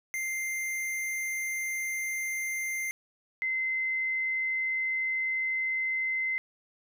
square / sine tone pair in turn, 2093 / 2063 Hz, C7 / C7, 0 / -25 cents, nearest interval unison, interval 25 cents, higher first, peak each -31 / -27 dBFS, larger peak second, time 0.14-2.91 / 3.42-6.38 s, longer second, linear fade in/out 0 ms, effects none

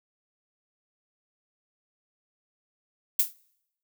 violet noise with exponential decay, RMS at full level -17 dBFS, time 3.19-3.33 s, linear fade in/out 5 ms, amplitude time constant 30 ms, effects noise-tail reverb RT60 0.8 s tail -25 dB re dry

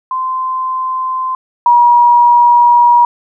sine tone pair in turn, 1035 / 958.6 Hz, C6 / A#5, -19 / +48 cents, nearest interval minor second, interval 133 cents, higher first, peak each -14 / -4 dBFS, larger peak second, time 0.11-1.35 / 1.66-3.05 s, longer second, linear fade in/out 2 ms, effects none

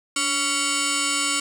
sine tone with frequency modulation, 2800 Hz, F7, 4 cents sharp, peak -18 dBFS, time 0.16-1.4 s, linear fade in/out 5 ms, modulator 837 Hz, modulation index 7.3, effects tanh soft clip ceiling -19 dBFS + 8-bit

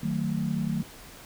sine chord, D# diminished, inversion none, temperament just, 155.56 / 186.68 / 224 Hz, D#3 / F#3 / A3, 0 / +16 / +31 cents, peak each -30 dBFS, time 0.03-0.83 s, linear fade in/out 5 ms, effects pink hiss -47 dBFS RMS until 1.25 s

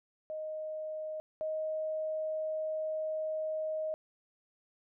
sine tone pair in turn, 622.3 / 625.9 Hz, D#5 / D#5, 0 / +10 cents, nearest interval unison, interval 10 cents, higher second, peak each -36 / -32 dBFS, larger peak second, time 0.3-1.2 / 1.41-3.94 s, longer second, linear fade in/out 0 ms, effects none

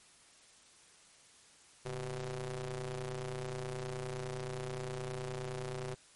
sawtooth ring-modulated tone, 123.1 Hz, B2, 5 cents flat, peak -31 dBFS, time 1.85-5.95 s, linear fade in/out 10 ms, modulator 261 Hz, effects white hiss -61 dBFS RMS until 6.15 s + MP3 48 kbps

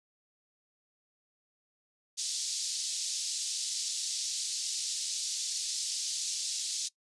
pink band-pass noise, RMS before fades -35 dBFS, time 2.17-6.89 s, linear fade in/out 20 ms, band 4300 to 8100 Hz, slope 24 dB/octave, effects noise-tail reverb RT60 0.1 s tail -21 dB re dry + resampled to 24000 Hz

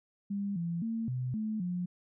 sine tone with pitch steps, 200.6 / 169.6 / 226.4 / 126.6 / 216.6 / 178.3 Hz, G3 / E3 / A3 / B2 / A3 / F3, +40 / +50 / +50 / +43 / -27 / +36 cents, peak -31 dBFS, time 0.3-1.86 s, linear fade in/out 10 ms, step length 260 ms, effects none

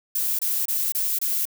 violet noise bursts, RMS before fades -24 dBFS, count 5, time 0.15-1.454 s, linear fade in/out 5 ms, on 240 ms, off 26 ms, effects none

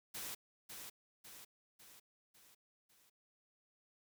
white noise with echo, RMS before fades -45 dBFS, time 0.14-0.35 s, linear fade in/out 10 ms, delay 550 ms, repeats 5, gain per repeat -5 dB, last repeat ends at 3.1 s, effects none

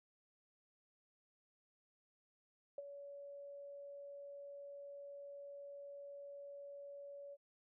sine tone with ADSR envelope, 566 Hz, C#5, 36 cents sharp, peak -40 dBFS, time 2.78-7.37 s, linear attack 3 ms, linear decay 27 ms, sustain -9 dB, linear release 40 ms, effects none

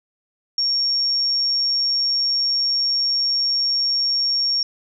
sine tone, 5530 Hz, F8, 18 cents flat, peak -17 dBFS, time 0.58-4.63 s, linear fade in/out 2 ms, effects none

